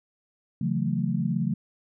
sine chord, F# minor seventh, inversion second, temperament just, 138.75 / 166.5 / 185 / 222 Hz, C#3 / E3 / F#3 / A3, +2 / +18 / 0 / +16 cents, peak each -29 dBFS, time 0.61-1.54 s, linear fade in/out 5 ms, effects none

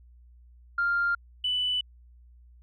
sine tone pair in turn, 1396.9 / 2984 Hz, F6 / F#7, 0 / +14 cents, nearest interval octave + minor second, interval 1314 cents, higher second, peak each -22 / -24 dBFS, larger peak first, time 0.78-1.15 / 1.44-1.81 s, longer neither, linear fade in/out 5 ms, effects tanh soft clip ceiling -18 dBFS + added 60 Hz sine -51 dBFS peak until 2.62 s

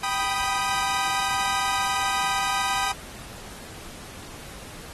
sawtooth chord, G augmented, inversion none, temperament equal, 784 / 987.8 / 1244.5 Hz, G5 / B5 / D#6, 0 / 0 / 0 cents, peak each -25 dBFS, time 0.03-2.92 s, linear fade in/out 5 ms, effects pink hiss -42 dBFS RMS until 4.93 s + AAC 32 kbps

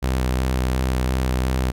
sawtooth tone with vibrato, 63.9 Hz, C2, 40 cents flat, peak -15 dBFS, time 0.02-1.72 s, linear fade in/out 20 ms, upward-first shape square, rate 2.8 Hz, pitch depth 16 cents each way, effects none

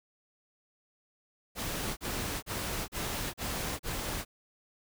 pink noise bursts, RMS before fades -35 dBFS, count 6, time 1.55-4.25 s, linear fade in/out 50 ms, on 420 ms, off 36 ms, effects none

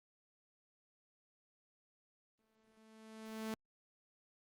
sawtooth tone with exponential growth, 220 Hz, A3, in tune, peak -34 dBFS, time 2.39-3.54 s, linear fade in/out 0 ms, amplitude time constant 250 ms, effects Opus 24 kbps

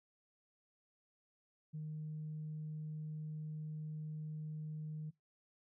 sine tone, 154.1 Hz, D#3, 16 cents flat, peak -40 dBFS, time 1.73-5.11 s, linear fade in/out 20 ms, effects noise-tail reverb RT60 0.2 s tail -23 dB re dry + tanh soft clip ceiling -37 dBFS

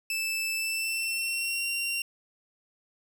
sawtooth tone with pitch glide, 2637 to 2757 Hz, E7 to F7, 0 to -23 cents, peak -25 dBFS, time 0.1-2.02 s, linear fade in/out 2 ms, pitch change +77 cents, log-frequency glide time 0.55-1.68 s, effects none

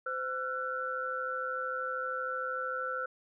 sine tone cluster, 514 / 1348 / 1481 Hz, C5 / E6 / F#6, -31 / +38 / +1 cents, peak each -38 / -35 / -38 dBFS, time 0.06-3.06 s, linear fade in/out 5 ms, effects none

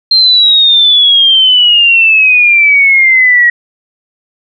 sine exponential sweep, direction down, 4186 to 1900 Hz, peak -3 dBFS, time 0.11-3.5 s, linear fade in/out 5 ms, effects none

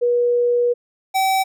sine / square tone pair in turn, 483 / 766.7 Hz, B4 / G5, -39 / -39 cents, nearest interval minor sixth, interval 800 cents, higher second, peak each -14 / -16 dBFS, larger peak first, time 0.01-0.74 / 1.14-1.44 s, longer first, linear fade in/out 20 ms, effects none

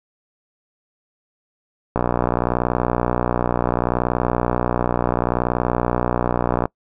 click train, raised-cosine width 1 ms, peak -4 dBFS, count 286, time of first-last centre 1.96-6.655 s, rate 60.7 Hz, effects noise-tail reverb RT60 0.1 s tail -25 dB re dry

